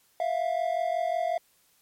triangle tone pair together, 659.3 / 704.8 Hz, E5 / F5, 0 / +16 cents, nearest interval minor second, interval 116 cents, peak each -26 dBFS, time 0.2-1.38 s, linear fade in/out 2 ms, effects white hiss -65 dBFS RMS until 1.81 s + MP3 64 kbps

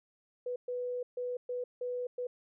sine tone bursts at uneven times, 493.9 Hz, B4, in tune, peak -33 dBFS, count 6, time 0.46-0.56 / 0.68-1.03 / 1.17-1.37 / 1.49-1.64 / 1.81-2.07 / 2.18-2.27 s, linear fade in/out 5 ms, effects none

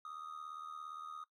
triangle tone with amplitude modulation, 1244.5 Hz, D#6, in tune, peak -40 dBFS, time 0.05-1.24 s, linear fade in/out 2 ms, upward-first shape sine, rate 77.4 Hz, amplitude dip 75%, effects noise-tail reverb RT60 0.1 s tail -17 dB re dry

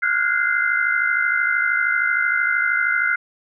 sine tone cluster, 1400 / 1453 / 1526 / 1639 / 2074 Hz, F6 / F#6 / G6 / G#6 / C7, +4 / -32 / -47 / -23 / -16 cents, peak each -23 / -21 / -26 / -29 / -22 dBFS, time 0.02-3.16 s, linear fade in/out 10 ms, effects none

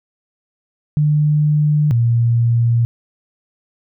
sine tone pair in turn, 149.9 / 117.5 Hz, D3 / A#2, +36 / +14 cents, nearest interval major third, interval 422 cents, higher first, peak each -11 dBFS, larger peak neither, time 0.97-1.91 / 1.91-2.85 s, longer neither, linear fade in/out 0 ms, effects none

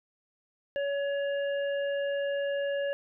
harmonic tone, 563 Hz, C#5, 27 cents sharp, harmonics 1 / 3 / 5, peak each -28 / -38 / -44 dBFS, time 0.76-2.93 s, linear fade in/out 0 ms, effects none

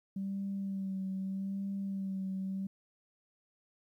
sine tone with vibrato, 193.7 Hz, G3, 20 cents flat, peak -33 dBFS, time 0.16-2.67 s, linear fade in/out 5 ms, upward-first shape sine, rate 0.81 Hz, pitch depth 30 cents each way, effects tanh soft clip ceiling -29 dBFS + 12-bit

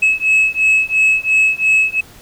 sine beating tone pair, 2581 / 2583.9 Hz, E7 / E7, -37 / -35 cents, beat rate 2.9 Hz, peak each -12 dBFS, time 0.02-2.01 s, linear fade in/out 10 ms, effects tanh soft clip ceiling -7 dBFS + pink hiss -42 dBFS RMS until 2.21 s

